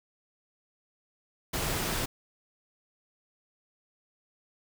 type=noise; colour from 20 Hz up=pink; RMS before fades=-31 dBFS; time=1.53-2.06 s; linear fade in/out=10 ms; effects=none